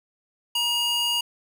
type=tone with high-pass filter; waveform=square; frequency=952 Hz; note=A#5; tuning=36 cents sharp; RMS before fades=-24 dBFS; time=0.55-1.21 s; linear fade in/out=5 ms; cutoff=2200 Hz; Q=3.4; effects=9-bit